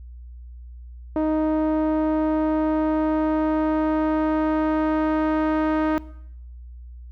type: tone with low-pass filter sweep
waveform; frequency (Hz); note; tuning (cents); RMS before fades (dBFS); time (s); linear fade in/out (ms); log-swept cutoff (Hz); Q
sawtooth; 311.1; D#4; 0; -22; 1.16-5.98; 0; 770 to 1400; 1.1
effects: noise-tail reverb RT60 0.8 s tail -20 dB re dry + added 60 Hz sine -37 dBFS peak until 7.11 s